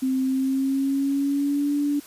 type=tone with pitch glide; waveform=sine; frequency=261.8 to 288.8 Hz; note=C4 to D4; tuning=+1 to -29 cents; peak=-20 dBFS; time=0.02-2 s; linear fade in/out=10 ms; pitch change=+170 cents; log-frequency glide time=0.22-1.73 s; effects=white hiss -46 dBFS RMS until 2.06 s + resampled to 32000 Hz